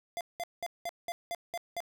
square tone bursts, 690 Hz, F5, 21 cents flat, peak -34 dBFS, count 8, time 0.17-1.804 s, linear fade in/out 0 ms, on 38 ms, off 190 ms, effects none

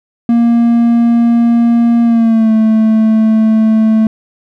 triangle tone with pitch glide, 234.3 to 219.9 Hz, A#3 to A3, +9 to -1 cents, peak -4 dBFS, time 0.29-4.07 s, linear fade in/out 2 ms, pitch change -110 cents, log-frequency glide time 2.03-2.52 s, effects none

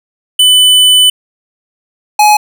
square tone pair in turn, 3000 / 841.8 Hz, F#7 / G#5, +23 / +23 cents, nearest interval octave + minor seventh, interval 2200 cents, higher first, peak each -4 dBFS, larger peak neither, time 0.39-1.1 / 2.19-2.37 s, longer first, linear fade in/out 5 ms, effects none

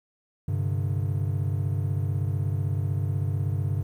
triangle chord, G suspended fourth, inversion none, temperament equal, 98 / 130.81 / 146.83 Hz, G2 / C3 / D3, 0 / 0 / 0 cents, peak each -24 / -28 / -29 dBFS, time 0.48-3.83 s, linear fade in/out 5 ms, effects 10-bit

